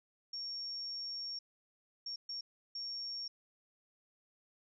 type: tone bursts at uneven times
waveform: sine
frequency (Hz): 5520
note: F8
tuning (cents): -21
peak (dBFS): -39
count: 4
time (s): 0.33-1.39 / 2.06-2.16 / 2.29-2.41 / 2.75-3.28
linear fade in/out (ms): 5
effects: none